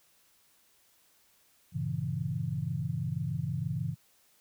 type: chord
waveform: sine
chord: G diminished seventh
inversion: none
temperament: equal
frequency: 98 / 116.54 / 138.59 / 164.81 Hz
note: G2 / Bb2 / Db3 / Fb3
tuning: 0 / 0 / 0 / 0 cents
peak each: -39 / -37 / -34 / -35 dBFS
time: 1.72-3.96 s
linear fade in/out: 50 ms
effects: white hiss -66 dBFS RMS until 4.4 s